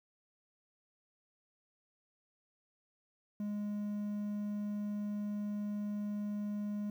triangle tone, 207.1 Hz, G#3, 5 cents flat, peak -33 dBFS, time 3.4-6.9 s, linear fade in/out 2 ms, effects 11-bit

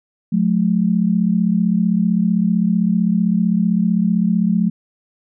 sine tone pair together, 179.9 / 215.5 Hz, F#3 / A3, -48 / -36 cents, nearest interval minor third, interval 312 cents, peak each -16 dBFS, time 0.32-4.7 s, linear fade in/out 10 ms, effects none

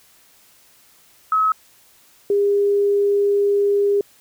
sine tone pair in turn, 1284 / 404.4 Hz, E6 / G#4, -46 / -46 cents, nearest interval octave + minor sixth, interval 2000 cents, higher first, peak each -14 dBFS, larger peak neither, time 1.32-1.52 / 2.3-4.01 s, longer second, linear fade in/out 2 ms, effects white hiss -53 dBFS RMS until 4.2 s

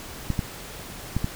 clicks, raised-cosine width 5 ms, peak -11 dBFS, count 4, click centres 0.303 / 0.392 / 1.166 / 1.244 s, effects pink hiss -39 dBFS RMS until 1.35 s

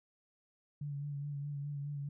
sine tone with vibrato, 143.6 Hz, D3, 39 cents flat, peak -37 dBFS, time 0.81-2.09 s, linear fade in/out 5 ms, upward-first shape sine, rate 4.8 Hz, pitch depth 32 cents each way, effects none

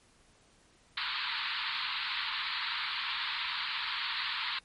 white band-pass noise, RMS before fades -35 dBFS, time 0.97-4.59 s, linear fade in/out 5 ms, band 900 to 4400 Hz, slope 96 dB/octave, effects pink hiss -64 dBFS RMS until 4.64 s + MP3 48 kbps

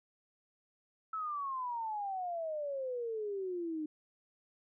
sine exponential sweep, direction down, 1318.5 to 301.4 Hz, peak -35 dBFS, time 1.13-3.86 s, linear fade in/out 5 ms, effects none

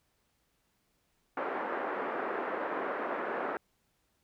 pink band-pass noise, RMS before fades -35 dBFS, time 1.37-3.57 s, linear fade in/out 2 ms, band 320 to 1700 Hz, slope 24 dB/octave, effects pink hiss -75 dBFS RMS until 4.23 s

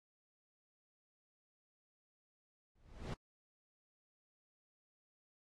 brown noise with exponential growth, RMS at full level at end -35 dBFS, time 2.75-3.14 s, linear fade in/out 5 ms, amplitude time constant 84 ms, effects low-pass 8000 Hz 12 dB/octave + AAC 32 kbps

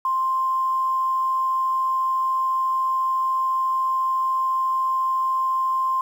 sine tone with quantisation, 1049 Hz, C6, 4 cents sharp, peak -19 dBFS, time 0.05-6.01 s, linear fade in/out 2 ms, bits 8, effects none

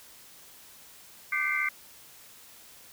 sine tone cluster, 1189 / 1540 / 2028 / 2102 / 2327 Hz, D6 / G6 / B6 / C7 / D7, +21 / -31 / +45 / +7 / -17 cents, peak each -35 / -33 / -34 / -28 / -37 dBFS, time 1.32-1.69 s, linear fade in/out 5 ms, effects white hiss -52 dBFS RMS until 2.92 s

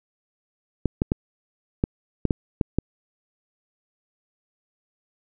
clicks, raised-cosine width 3 ms, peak -7 dBFS, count 8, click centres 0.857 / 1.019 / 1.119 / 1.839 / 2.253 / 2.308 / 2.612 / 2.786 s, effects none

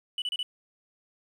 sine tone bursts, 2970 Hz, F#7, 6 cents sharp, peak -26 dBFS, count 4, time 0.18-0.429 s, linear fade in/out 2 ms, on 39 ms, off 31 ms, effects tanh soft clip ceiling -26 dBFS + 10-bit

